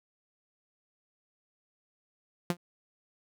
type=tone with exponential decay; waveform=sawtooth; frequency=174.61 Hz; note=F3; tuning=in tune; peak=-19 dBFS; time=2.5-2.57 s; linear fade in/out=2 ms; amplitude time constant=15 ms; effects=none